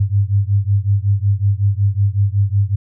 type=beating tone pair; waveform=sine; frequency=98 / 103.4 Hz; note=G2 / G#2; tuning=0 / -7 cents; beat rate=5.4 Hz; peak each=-15 / -16 dBFS; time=0-2.76 s; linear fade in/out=10 ms; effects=none